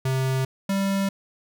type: tone pair in turn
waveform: square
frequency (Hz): 131.8 / 195.89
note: C3 / G3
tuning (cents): +13 / -1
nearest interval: perfect fifth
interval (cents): 686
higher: second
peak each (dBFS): -22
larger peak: neither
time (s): 0.05-0.45 / 0.69-1.09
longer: neither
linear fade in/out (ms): 5
effects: none